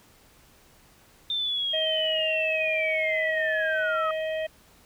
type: linear sweep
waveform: sine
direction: down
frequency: 3603 to 1248 Hz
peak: -25 dBFS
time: 1.3-4.11 s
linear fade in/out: 2 ms
type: harmonic tone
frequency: 632 Hz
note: D#5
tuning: 27 cents sharp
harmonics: 1 / 3 / 4 / 5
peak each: -27 / -37 / -41 / -42 dBFS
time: 1.73-4.47 s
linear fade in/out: 10 ms
effects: pink hiss -57 dBFS RMS until 4.85 s

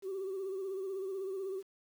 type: tone with vibrato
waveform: sine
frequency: 384.2 Hz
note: G4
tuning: 35 cents flat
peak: -34 dBFS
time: 0.02-1.63 s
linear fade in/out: 50 ms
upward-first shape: sine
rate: 16 Hz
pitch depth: 55 cents each way
effects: tanh soft clip ceiling -33 dBFS + 10-bit

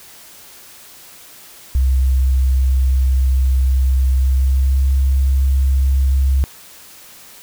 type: tone with pitch glide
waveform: sine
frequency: 65.41 to 67.17 Hz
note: C2 to C2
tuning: 0 to +46 cents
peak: -10 dBFS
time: 1.75-6.44 s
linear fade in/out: 0 ms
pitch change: +46 cents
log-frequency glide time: 4.14-4.83 s
effects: tanh soft clip ceiling -7 dBFS + white hiss -41 dBFS RMS until 7.42 s

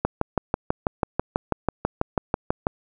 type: click train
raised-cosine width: 1 ms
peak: -6 dBFS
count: 17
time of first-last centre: 0.05-2.669 s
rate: 6.11 Hz
effects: none

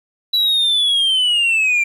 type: linear sweep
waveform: sine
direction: down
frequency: 3951 to 2349 Hz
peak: -10 dBFS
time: 0.33-1.84 s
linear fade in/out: 10 ms
effects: tanh soft clip ceiling -12 dBFS + 8-bit

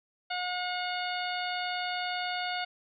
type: harmonic tone with a mistuned harmonic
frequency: 722 Hz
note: F#5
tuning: 43 cents flat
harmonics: 1 / 2 / 3 / 4 / 5 / 6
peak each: -34 / -37 / -39 / -40 / -41 / -42 dBFS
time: 0.3-2.65 s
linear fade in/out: 10 ms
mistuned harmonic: 6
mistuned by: +40 cents
effects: none

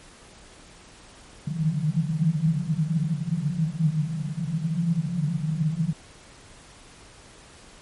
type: band-pass noise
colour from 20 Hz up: white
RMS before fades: -25 dBFS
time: 1.47-5.93 s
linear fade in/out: 5 ms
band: 150 to 170 Hz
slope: 96 dB/octave
effects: pink hiss -49 dBFS RMS until 7.81 s + MP3 48 kbps

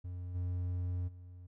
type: tone with level steps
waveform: triangle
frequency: 89.5 Hz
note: F2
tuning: 43 cents sharp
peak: -37 / -31 / -46 dBFS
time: 0.04-1.47 s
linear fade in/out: 10 ms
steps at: 0.34 / 1.07 s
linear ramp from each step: 20 ms
effects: none

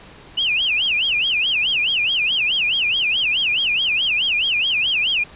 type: tone with vibrato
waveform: sine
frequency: 2800 Hz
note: F7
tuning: 4 cents sharp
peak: -16 dBFS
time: 0.37-5.24 s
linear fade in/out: 10 ms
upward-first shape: sine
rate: 4.7 Hz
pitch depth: 270 cents each way
effects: pink hiss -43 dBFS RMS until 5.35 s + resampled to 8000 Hz

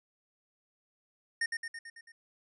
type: tone with echo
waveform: square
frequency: 1837 Hz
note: A#6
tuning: 26 cents flat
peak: -29 dBFS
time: 1.41-1.46 s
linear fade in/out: 5 ms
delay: 110 ms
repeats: 6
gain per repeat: -4 dB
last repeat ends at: 2.12 s
effects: resampled to 24000 Hz

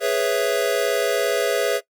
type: chord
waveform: square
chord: C# minor seventh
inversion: second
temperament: equal with one note detuned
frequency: 415.3 / 493.9 / 551.5 / 659.3 Hz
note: G#4 / B4 / C#5 / E5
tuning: 0 / 0 / -9 / 0 cents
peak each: -25 dBFS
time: 0-1.81 s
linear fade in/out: 50 ms
effects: noise-tail reverb RT60 0.1 s tail -20 dB re dry + Opus 48 kbps

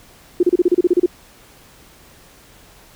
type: tone bursts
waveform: sine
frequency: 354.4 Hz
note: F4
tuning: 25 cents sharp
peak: -9 dBFS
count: 11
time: 0.4-1.061 s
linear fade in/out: 5 ms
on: 31 ms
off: 32 ms
effects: pink hiss -47 dBFS RMS until 2.95 s

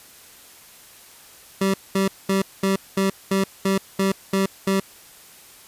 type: tone bursts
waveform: 25% pulse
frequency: 193.7 Hz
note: G3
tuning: 20 cents flat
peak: -14 dBFS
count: 10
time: 1.61-4.8 s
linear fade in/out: 5 ms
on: 130 ms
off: 210 ms
effects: white hiss -47 dBFS RMS until 5.67 s + resampled to 32000 Hz

